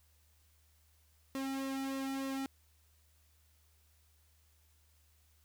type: tone with flanger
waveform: sawtooth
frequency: 269.6 Hz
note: C#4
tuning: 48 cents flat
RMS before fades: -38 dBFS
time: 1.35-2.46 s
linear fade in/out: 0 ms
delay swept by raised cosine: 1.3 to 1.87 ms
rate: 3.3 Hz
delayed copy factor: -0.7
effects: added 76 Hz sine -67 dBFS peak until 5.44 s + white hiss -72 dBFS RMS until 5.44 s